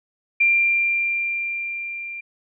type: tone with level ramp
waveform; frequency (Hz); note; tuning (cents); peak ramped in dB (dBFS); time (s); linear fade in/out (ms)
sine; 2379; D7; +22; -13 to -30; 0.4-2.21; 10
effects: none